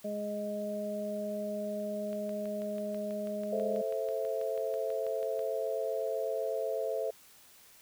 harmonic tone, 207.7 Hz, G#3, in tune, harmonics 1 / 2 / 3, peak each -38 / -43 / -35 dBFS, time 0.04-3.82 s, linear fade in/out 10 ms
click train, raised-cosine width 0.3 ms, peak -35 dBFS, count 21, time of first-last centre 2.13-5.393 s, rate 6.13 Hz
sine chord, A minor, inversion none, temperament just, 440 / 528 / 660 Hz, A4 / C5 / E5, 0 / +16 / +2 cents, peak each -35 dBFS, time 3.52-7.11 s, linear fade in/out 10 ms
effects white hiss -58 dBFS RMS until 7.81 s

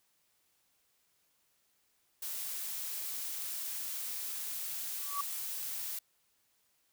blue noise, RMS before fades -39 dBFS, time 2.22-5.99 s, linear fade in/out 5 ms
sine tone with exponential growth, 1144 Hz, D6, 46 cents flat, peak -29 dBFS, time 4.98-5.21 s, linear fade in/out 5 ms, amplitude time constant 48 ms
effects white hiss -74 dBFS RMS until 6.92 s

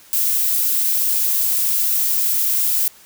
violet noise, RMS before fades -18 dBFS, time 0.13-2.88 s, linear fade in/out 0 ms, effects white hiss -47 dBFS RMS until 3.05 s

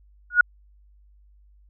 sine tone with exponential growth, 1448 Hz, F#6, 38 cents flat, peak -7 dBFS, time 0.3-0.41 s, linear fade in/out 5 ms, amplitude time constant 23 ms, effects added 50 Hz sine -52 dBFS peak until 1.69 s

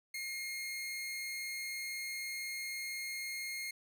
sawtooth tone with amplitude modulation, 2142 Hz, C7, 40 cents sharp, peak -34 dBFS, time 0.14-3.71 s, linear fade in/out 5 ms, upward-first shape sine, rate 274 Hz, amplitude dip 25%, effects none

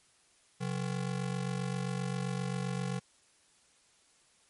square ring-modulated tone, 155.5 Hz, D#3, 1 cent flat, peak -30 dBFS, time 0.6-3 s, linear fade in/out 20 ms, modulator 23.8 Hz, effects white hiss -66 dBFS RMS until 4.49 s + MP3 48 kbps

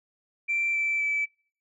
sine tone with pitch steps, 2349 / 2329 / 2309 Hz, D7 / D7 / D7, 0 / -15 / -30 cents, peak -23 dBFS, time 0.48-1.26 s, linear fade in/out 20 ms, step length 260 ms, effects noise-tail reverb RT60 0.5 s tail -26 dB re dry + tanh soft clip ceiling -19 dBFS

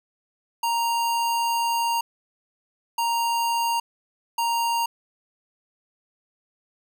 square tone bursts at uneven times, 932.3 Hz, A#5, in tune, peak -22 dBFS, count 3, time 0.63-2.01 / 2.98-3.8 / 4.38-4.86 s, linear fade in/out 5 ms, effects none

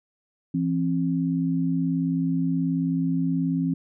sine tone pair together, 168.01 / 266.7 Hz, E3 / C4, +33 / +33 cents, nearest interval minor sixth, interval 800 cents, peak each -24 dBFS, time 0.54-3.74 s, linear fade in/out 5 ms, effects none

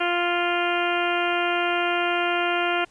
harmonic tone, 349.2 Hz, F4, in tune, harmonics 1 / 2 / 3 / 4 / 5 / 6 / 7 / 8 / 9, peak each -27 / -26 / -32 / -27 / -34 / -34 / -31 / -31 / -37 dBFS, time 0-2.85 s, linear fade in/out 10 ms, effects pink hiss -57 dBFS RMS until 2.9 s + resampled to 22050 Hz

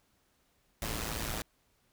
pink noise with amplitude modulation, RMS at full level -33 dBFS, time 0.82-1.42 s, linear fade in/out 2 ms, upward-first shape sine, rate 112 Hz, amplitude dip 75%, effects pink hiss -72 dBFS RMS until 1.92 s

